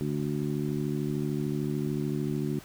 harmonic tone, 73.42 Hz, D2, in tune, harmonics 2 / 3 / 4 / 5, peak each -31 / -33 / -34 / -35 dBFS, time 0.01-2.59 s, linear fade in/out 0 ms, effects pink hiss -50 dBFS RMS until 2.64 s

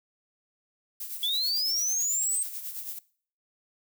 violet noise with tremolo, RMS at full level -35 dBFS, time 1-2.99 s, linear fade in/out 5 ms, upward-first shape sine, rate 9.1 Hz, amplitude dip 55%
sine linear sweep, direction up, 3350 to 8400 Hz, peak -25 dBFS, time 1.23-2.43 s, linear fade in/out 2 ms
effects noise-tail reverb RT60 0.5 s tail -21 dB re dry

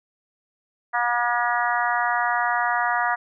harmonic tone, 240 Hz, B3, 49 cents flat, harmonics 3 / 4 / 5 / 6 / 7 / 8, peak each -25 / -26 / -27 / -28 / -28 / -29 dBFS, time 0.93-3.16 s, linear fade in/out 20 ms, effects none

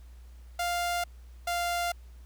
sawtooth tone pair in turn, 699 / 696.3 Hz, F5 / F5, +1 / -5 cents, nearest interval unison, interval 6 cents, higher first, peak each -24 dBFS, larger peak neither, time 0.59-1.04 / 1.47-1.92 s, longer neither, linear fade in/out 5 ms, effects added 60 Hz sine -46 dBFS peak until 2.25 s + pink hiss -64 dBFS RMS until 2.25 s

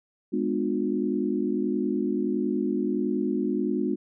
sine chord, G# diminished seventh, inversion none, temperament just, 207.7 / 249.2 / 299 / 358.8 Hz, G#3 / B3 / D4 / F4, 0 / +16 / +31 / +47 cents, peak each -29 dBFS, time 0.32-3.96 s, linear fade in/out 20 ms, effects none

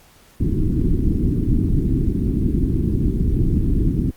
pink low-pass noise, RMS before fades -18 dBFS, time 0.4-4.11 s, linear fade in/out 10 ms, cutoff 350 Hz, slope 48 dB/octave, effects pink hiss -51 dBFS RMS until 4.16 s + Opus 48 kbps

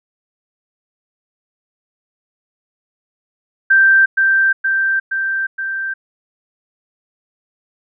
sine tone with echo, 1568 Hz, G6, in tune, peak -7 dBFS, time 3.7-4.06 s, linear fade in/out 10 ms, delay 470 ms, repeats 4, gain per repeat -3 dB, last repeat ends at 5.94 s, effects none

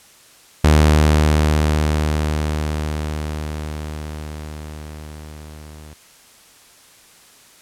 sawtooth tone with level ramp, 76.3 Hz, D#2, 33 cents flat, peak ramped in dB -5 to -33 dBFS, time 0.64-5.94 s, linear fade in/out 5 ms, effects white hiss -48 dBFS RMS until 7.61 s + low-pass 11000 Hz 12 dB/octave

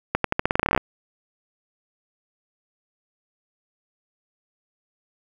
accelerating click train, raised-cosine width 0.5 ms, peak -4 dBFS, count 16, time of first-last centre 0.15-0.777 s, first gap 93 ms, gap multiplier 0.87, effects 7-bit

